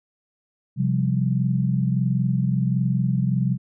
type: chord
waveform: sine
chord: C suspended fourth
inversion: none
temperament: equal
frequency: 130.81 / 174.61 / 196 Hz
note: C3 / F3 / G3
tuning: 0 / 0 / 0 cents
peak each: -21 / -24 / -25 dBFS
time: 0.76-3.58 s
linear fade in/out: 50 ms
effects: none